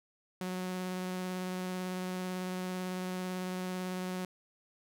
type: tone with vibrato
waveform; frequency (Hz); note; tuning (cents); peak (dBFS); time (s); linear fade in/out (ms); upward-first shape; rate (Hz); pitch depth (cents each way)
sawtooth; 183.6; F#3; -13; -31; 0.41-4.25; 2; square; 18; 9
effects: none